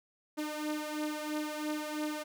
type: beating tone pair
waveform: sawtooth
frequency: 302 / 305 Hz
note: D4 / D#4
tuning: +48 / -34 cents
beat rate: 3 Hz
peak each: -32 / -35 dBFS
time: 0.37-2.24 s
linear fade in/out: 20 ms
effects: none